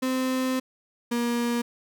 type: tone pair in turn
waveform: 35% pulse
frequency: 258.7 / 237.8 Hz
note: C4 / A#3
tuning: -19 / +35 cents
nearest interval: minor second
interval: 146 cents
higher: first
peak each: -22 dBFS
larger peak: neither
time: 0.02-0.6 / 1.11-1.62 s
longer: first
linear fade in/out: 10 ms
effects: none